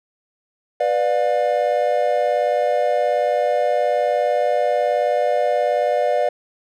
triangle chord, B diminished, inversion none, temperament just, 493.9 / 592.7 / 711.2 Hz, B4 / D5 / F5, 0 / +16 / +31 cents, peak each -20 / -17 / -19 dBFS, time 0.8-6.29 s, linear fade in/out 5 ms, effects none

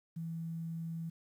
sine tone with quantisation, 164.81 Hz, E3, in tune, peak -37 dBFS, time 0.16-1.1 s, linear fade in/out 10 ms, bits 11, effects none

